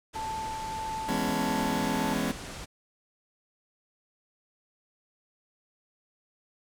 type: low-pass noise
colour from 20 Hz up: pink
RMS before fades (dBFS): -41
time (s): 0.13-2.66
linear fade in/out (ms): 20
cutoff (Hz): 9700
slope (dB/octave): 24
type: tone with tremolo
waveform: sine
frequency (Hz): 880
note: A5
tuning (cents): 0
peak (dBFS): -31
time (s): 0.15-2.14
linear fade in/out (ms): 10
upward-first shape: triangle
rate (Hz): 1.6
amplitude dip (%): 30
type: chord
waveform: sawtooth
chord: C# minor seventh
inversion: first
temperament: just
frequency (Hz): 166.31 / 207.9 / 249.5 / 277.2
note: E3 / G#3 / B3 / C#4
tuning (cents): +16 / +2 / +18 / 0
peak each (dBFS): -31 / -28 / -28 / -29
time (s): 1.08-2.32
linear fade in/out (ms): 10
effects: none